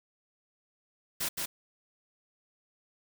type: noise with echo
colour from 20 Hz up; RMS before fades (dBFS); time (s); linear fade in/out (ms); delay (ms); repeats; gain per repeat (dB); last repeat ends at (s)
white; -32; 1.2-1.29; 10; 170; 1; -2; 1.46
effects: none